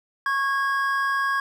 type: tone pair together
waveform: triangle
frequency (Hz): 1100 / 1642.5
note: C#6 / G#6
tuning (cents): -14 / -20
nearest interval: perfect fifth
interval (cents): 694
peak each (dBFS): -22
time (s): 0.26-1.4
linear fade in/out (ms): 2
effects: none